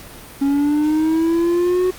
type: linear sweep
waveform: triangle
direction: up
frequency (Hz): 275.2 to 370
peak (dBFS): -12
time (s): 0.41-1.91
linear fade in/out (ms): 10
effects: pink hiss -38 dBFS RMS until 1.98 s + Opus 48 kbps